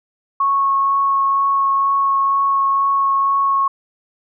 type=tone with vibrato; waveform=sine; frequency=1100 Hz; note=C#6; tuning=14 cents flat; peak=-13 dBFS; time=0.4-3.68 s; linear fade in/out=5 ms; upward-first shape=triangle; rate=2.1 Hz; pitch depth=9 cents each way; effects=none